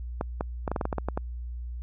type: clicks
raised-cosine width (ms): 1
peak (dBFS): -14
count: 11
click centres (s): 0.211 / 0.409 / 0.678 / 0.716 / 0.762 / 0.812 / 0.854 / 0.928 / 0.983 / 1.086 / 1.175
effects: added 60 Hz sine -33 dBFS peak until 1.82 s